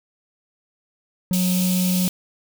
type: tone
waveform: triangle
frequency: 182.7 Hz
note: F#3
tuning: 22 cents flat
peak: -16 dBFS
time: 1.31-2.08 s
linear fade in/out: 0 ms
type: high-pass noise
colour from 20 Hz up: white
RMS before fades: -27 dBFS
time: 1.33-2.09 s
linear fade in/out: 2 ms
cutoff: 2300 Hz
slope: 96 dB/octave
effects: none